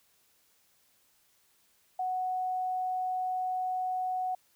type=tone; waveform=sine; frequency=740 Hz; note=F#5; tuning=in tune; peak=-29 dBFS; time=1.99-4.35 s; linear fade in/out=5 ms; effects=white hiss -68 dBFS RMS until 4.55 s